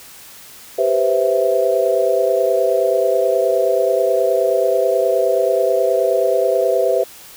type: chord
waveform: sine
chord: C major seventh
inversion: second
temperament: equal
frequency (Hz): 392 / 493.9 / 523.3 / 659.3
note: G4 / B4 / C5 / E5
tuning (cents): 0 / 0 / 0 / 0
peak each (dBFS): -20 / -19 / -18 / -18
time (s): 0.78-7.04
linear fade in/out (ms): 10
effects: white hiss -40 dBFS RMS until 7.36 s